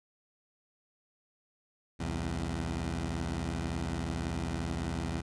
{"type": "beating tone pair", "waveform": "15% pulse", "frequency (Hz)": [65.41, 83.41], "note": ["C2", "E2"], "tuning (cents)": [0, 21], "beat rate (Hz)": 18, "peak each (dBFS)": [-30, -28], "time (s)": [1.99, 5.22], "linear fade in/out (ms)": 20, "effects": ["resampled to 22050 Hz"]}